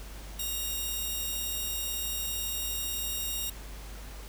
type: tone pair together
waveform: 5% pulse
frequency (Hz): 2812 / 3762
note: F7 / A#7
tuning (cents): +11 / +15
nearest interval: perfect fourth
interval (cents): 504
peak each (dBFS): -26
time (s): 0.39-3.5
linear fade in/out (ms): 5
effects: added 50 Hz sine -41 dBFS peak until 4.28 s + pink hiss -48 dBFS RMS until 4.28 s